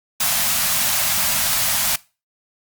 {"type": "band-stop noise", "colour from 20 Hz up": "white", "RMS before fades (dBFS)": -19, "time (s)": [0.2, 1.96], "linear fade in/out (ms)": 5, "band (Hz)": [250, 570], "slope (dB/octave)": 96, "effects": ["noise-tail reverb RT60 0.3 s tail -21 dB re dry", "Opus 48 kbps"]}